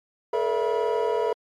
triangle tone cluster, 431.2 / 472.5 / 579 / 665 / 970 Hz, A4 / A#4 / D5 / E5 / B5, -35 / +23 / -25 / +15 / -31 cents, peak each -23 / -24 / -30 / -28 / -27 dBFS, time 0.33-1.33 s, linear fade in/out 5 ms, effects tanh soft clip ceiling -12 dBFS + MP3 64 kbps

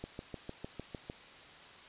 click train, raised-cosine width 2 ms, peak -27 dBFS, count 8, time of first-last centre 0.04-1.099 s, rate 6.61 Hz, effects white hiss -53 dBFS RMS until 1.88 s + resampled to 8000 Hz

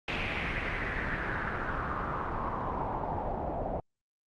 pink noise with low-pass filter sweep, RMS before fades -33 dBFS, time 0.08-3.8 s, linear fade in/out 2 ms, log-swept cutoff 2600 to 650 Hz, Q 3.7, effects Opus 48 kbps

